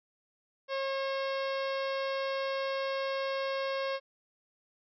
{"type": "harmonic tone", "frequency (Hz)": 541, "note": "C#5", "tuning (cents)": -42, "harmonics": [1, 2, 3, 4, 5, 6, 7, 8, 9, 10], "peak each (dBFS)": [-32, -38, -42, -44, -46, -48, -49, -50, -51, -52], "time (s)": [0.68, 4], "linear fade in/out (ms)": 50, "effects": []}